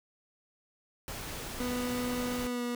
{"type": "noise", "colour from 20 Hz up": "pink", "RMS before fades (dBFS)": -40, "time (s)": [1.08, 2.47], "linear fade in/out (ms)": 0}
{"type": "tone with pitch glide", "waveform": "30% pulse", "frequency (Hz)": [246.9, 242], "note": ["B3", "B3"], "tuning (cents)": [0, -35], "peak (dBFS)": -29, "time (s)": [1.6, 2.75], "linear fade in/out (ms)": 2, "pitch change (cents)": -35, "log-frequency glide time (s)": [2.46, 2.63]}
{"effects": []}